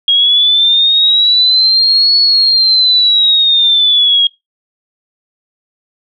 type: linear two-way sweep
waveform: sine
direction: up then down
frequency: 3269 to 4399 to 3269 Hz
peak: -6 dBFS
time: 0.08-4.27 s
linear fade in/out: 2 ms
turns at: 2.18 s
effects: noise-tail reverb RT60 0.2 s tail -24 dB re dry